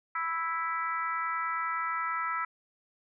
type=harmonic tone; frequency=329.6 Hz; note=E4; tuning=in tune; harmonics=3 / 4 / 5 / 6 / 7; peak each=-37 / -31 / -42 / -37 / -45 dBFS; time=0.15-2.45 s; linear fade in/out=5 ms; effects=none